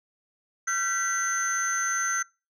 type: tone cluster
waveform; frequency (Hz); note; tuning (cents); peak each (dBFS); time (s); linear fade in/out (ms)
sine; 1365 / 1543 / 1963 / 6200; F6 / G6 / B6 / G8; -40 / -28 / -11 / -20; -28 / -29 / -32 / -27; 0.67-2.23; 10
effects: noise-tail reverb RT60 0.3 s tail -25 dB re dry + tanh soft clip ceiling -19 dBFS